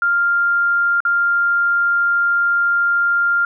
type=tone with dropouts; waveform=sine; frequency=1396.9 Hz; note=F6; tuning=in tune; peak=-13 dBFS; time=0.02-3.45 s; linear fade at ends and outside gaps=2 ms; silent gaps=1.004-1.051 s; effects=none